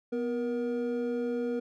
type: tone pair together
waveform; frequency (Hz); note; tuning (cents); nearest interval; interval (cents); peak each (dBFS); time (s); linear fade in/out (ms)
triangle; 246.9 / 474; B3 / A#4; 0 / +29; major seventh; 1129; -30 / -29; 0.12-1.6; 10
effects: none